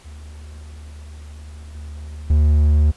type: tone with level steps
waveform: triangle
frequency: 74.9 Hz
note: D2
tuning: 35 cents sharp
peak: -32 / -28 / -9 dBFS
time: 0.04-2.92 s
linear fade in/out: 20 ms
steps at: 1.75 / 2.3 s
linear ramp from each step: 2 ms
effects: pink hiss -49 dBFS RMS until 2.96 s + resampled to 24000 Hz